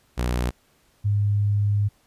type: tone pair in turn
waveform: sawtooth / sine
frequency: 61 / 102.59 Hz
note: B1 / G#2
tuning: -21 / -21 cents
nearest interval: major sixth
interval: 900 cents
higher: second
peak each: -18 dBFS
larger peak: neither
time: 0.17-0.51 / 1.04-1.89 s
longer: second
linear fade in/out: 20 ms
effects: pink hiss -62 dBFS RMS until 2.06 s + resampled to 32000 Hz